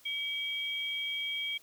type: tone pair together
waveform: sine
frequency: 2286 / 3233 Hz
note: D7 / G#7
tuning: -47 / -47 cents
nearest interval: tritone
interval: 600 cents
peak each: -36 / -34 dBFS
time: 0.05-1.58 s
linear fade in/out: 10 ms
effects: white hiss -60 dBFS RMS until 1.62 s